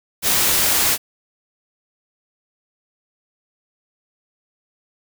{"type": "noise", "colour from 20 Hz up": "white", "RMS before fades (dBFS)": -17, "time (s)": [0.22, 0.98], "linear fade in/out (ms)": 50, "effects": []}